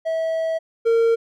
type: tone pair in turn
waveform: triangle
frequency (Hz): 649 / 458.9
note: E5 / A#4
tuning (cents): -27 / -27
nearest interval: tritone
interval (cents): 600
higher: first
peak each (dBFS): -18 / -12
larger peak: second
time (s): 0.05-0.59 / 0.85-1.16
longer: first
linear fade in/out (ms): 20
effects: none